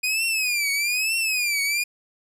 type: tone with vibrato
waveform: sawtooth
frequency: 2465 Hz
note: D#7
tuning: 17 cents flat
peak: -18 dBFS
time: 0.03-1.84 s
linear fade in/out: 10 ms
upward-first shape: triangle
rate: 1.1 Hz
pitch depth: 180 cents each way
effects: resampled to 32000 Hz + 10-bit